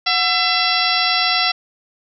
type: harmonic tone with a mistuned harmonic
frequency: 672 Hz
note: E5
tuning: 33 cents sharp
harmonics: 1 / 2 / 3 / 4 / 5 / 6 / 7 / 8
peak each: -23 / -23 / -23 / -23 / -23 / -23 / -23 / -23 dBFS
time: 0.06-1.52 s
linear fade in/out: 10 ms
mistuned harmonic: 1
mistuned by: +150 cents
effects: none